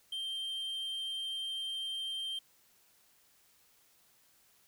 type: tone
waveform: triangle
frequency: 3154 Hz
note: G7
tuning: 10 cents sharp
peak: -34 dBFS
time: 0.12-2.39 s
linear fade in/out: 5 ms
effects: white hiss -67 dBFS RMS until 4.67 s